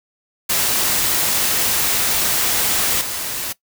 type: noise with level steps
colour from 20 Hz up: white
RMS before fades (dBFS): -18 / -25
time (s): 0.49-3.53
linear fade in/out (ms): 10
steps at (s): 3.01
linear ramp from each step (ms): 2
effects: noise-tail reverb RT60 0.1 s tail -19 dB re dry